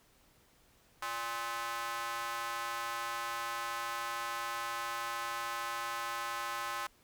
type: tone with high-pass filter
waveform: square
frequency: 116.54 Hz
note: A#2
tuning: in tune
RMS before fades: -38 dBFS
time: 1.02-6.87 s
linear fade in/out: 5 ms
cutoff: 1100 Hz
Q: 2.4
effects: pink hiss -66 dBFS RMS until 7.03 s